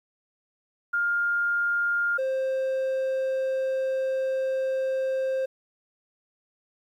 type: tone pair in turn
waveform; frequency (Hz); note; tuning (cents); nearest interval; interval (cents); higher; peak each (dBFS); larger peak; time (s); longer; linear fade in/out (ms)
sine / triangle; 1408 / 527.4; F6 / C5; +14 / +14; octave + perfect fourth; 1700; first; -22; neither; 0.93-2.18 / 2.18-5.46; second; 10
effects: 10-bit